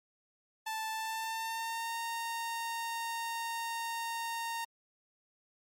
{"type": "tone with pitch glide", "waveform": "sawtooth", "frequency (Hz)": [880, 922.7], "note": ["A5", "A#5"], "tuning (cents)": [0, -18], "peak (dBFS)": -31, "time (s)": [0.66, 4.65], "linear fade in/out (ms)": 10, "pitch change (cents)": 82, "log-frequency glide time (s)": [0.91, 1.99], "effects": ["MP3 64 kbps"]}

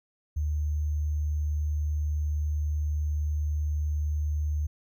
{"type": "tone with sample-and-hold", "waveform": "sine", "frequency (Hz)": 75.3, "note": "D2", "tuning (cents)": 44, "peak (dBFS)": -25, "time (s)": [0.36, 4.67], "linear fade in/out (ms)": 10, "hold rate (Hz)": 6300, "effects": []}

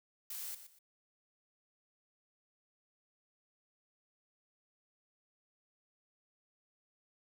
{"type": "noise with echo", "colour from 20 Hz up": "blue", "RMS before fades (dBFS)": -43, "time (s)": [0.3, 0.55], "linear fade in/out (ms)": 5, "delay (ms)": 120, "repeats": 2, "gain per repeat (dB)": -11, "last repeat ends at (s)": 0.79, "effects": []}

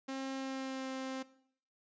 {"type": "tone with pitch glide", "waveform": "sawtooth", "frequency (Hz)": [267.5, 263.4], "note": ["C4", "C4"], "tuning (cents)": [38, 12], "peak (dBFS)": -34, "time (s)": [0.08, 1.23], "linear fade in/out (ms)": 10, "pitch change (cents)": -26, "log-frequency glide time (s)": [0.35, 0.89], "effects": ["noise-tail reverb RT60 0.6 s tail -17 dB re dry", "resampled to 16000 Hz"]}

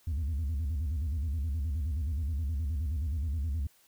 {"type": "tone with vibrato", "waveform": "sine", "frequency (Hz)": 75, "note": "D2", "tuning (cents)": 37, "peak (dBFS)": -26, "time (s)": [0.07, 3.67], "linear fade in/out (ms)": 5, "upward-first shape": "square", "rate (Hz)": 9.5, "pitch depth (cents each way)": 170, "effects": ["tanh soft clip ceiling -28 dBFS", "white hiss -64 dBFS RMS until 3.87 s"]}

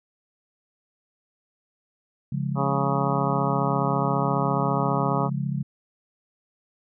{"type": "chord", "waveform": "sine", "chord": "Db major", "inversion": "none", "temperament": "just", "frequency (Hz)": [138.59, 173.24, 207.9], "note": ["Db3", "F3", "Ab3"], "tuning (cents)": [0, -14, 2], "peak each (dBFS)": [-26, -30, -32], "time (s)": [2.32, 5.63], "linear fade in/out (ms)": 5}
{"type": "harmonic tone", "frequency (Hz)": 138.59, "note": "C#3", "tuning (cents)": 0, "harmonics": [2, 3, 4, 5, 6, 7, 8, 9], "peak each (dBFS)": [-31, -31, -31, -31, -31, -31, -31, -31], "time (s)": [2.55, 5.3], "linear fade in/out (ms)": 50}
{"effects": []}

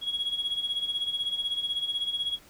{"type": "tone with tremolo", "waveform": "sine", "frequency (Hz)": 3322, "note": "G#7", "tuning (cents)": 0, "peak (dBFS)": -23, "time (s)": [0.01, 2.39], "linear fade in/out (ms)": 50, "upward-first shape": "sine", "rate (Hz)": 16, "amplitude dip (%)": 75, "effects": ["tanh soft clip ceiling -23 dBFS", "pink hiss -55 dBFS RMS until 2.49 s"]}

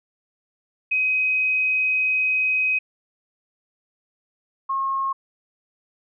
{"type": "tone pair in turn", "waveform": "sine", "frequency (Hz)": [2523, 1081.2], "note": ["D#7", "C#6"], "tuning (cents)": [23, -44], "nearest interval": "octave + minor third", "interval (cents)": 1467, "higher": "first", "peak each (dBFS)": [-18, -21], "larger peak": "first", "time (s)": [[0.91, 2.79], [4.69, 5.13]], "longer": "first", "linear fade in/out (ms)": 10, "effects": []}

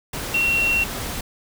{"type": "tone in noise", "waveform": "sine", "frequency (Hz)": 2732, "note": "F7", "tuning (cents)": -39, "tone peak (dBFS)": -17, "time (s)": [0.34, 0.84], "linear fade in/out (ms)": 5, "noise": "pink", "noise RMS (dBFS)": -29, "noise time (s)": [0.13, 1.21], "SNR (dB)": 9, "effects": []}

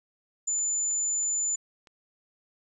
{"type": "tone", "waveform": "sine", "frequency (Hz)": 7040, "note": "A8", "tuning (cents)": 0, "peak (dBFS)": -25, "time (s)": [0.47, 1.56], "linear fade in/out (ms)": 10}
{"type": "click train", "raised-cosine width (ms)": 0.2, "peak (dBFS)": -35, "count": 5, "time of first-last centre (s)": [0.59, 1.872], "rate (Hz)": 3.12}
{"effects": []}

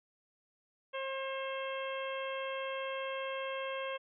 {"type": "harmonic tone", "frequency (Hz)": 535, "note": "C5", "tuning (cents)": 38, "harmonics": [1, 2, 3, 4, 5, 6], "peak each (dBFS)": [-38, -42, -46, -47, -46, -48], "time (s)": [0.93, 3.98], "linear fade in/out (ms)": 20, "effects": []}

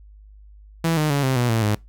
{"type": "tone with pitch steps", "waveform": "sawtooth", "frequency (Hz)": [164.81, 152.89, 141.83, 131.57, 122.05, 113.22, 105.03], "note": ["E3", "D#3", "C#3", "C3", "B2", "A2", "G#2"], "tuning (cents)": [0, -30, 40, 10, -20, 50, 20], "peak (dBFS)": -14, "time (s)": [0.84, 1.75], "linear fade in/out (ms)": 5, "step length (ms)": 130, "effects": ["noise-tail reverb RT60 0.2 s tail -23 dB re dry", "added 51 Hz sine -43 dBFS peak until 1.88 s"]}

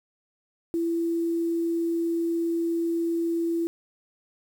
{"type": "tone with quantisation", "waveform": "sine", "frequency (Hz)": 335.4, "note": "E4", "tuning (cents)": 30, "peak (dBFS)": -23, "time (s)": [0.74, 3.67], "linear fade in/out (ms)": 0, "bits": 8, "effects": []}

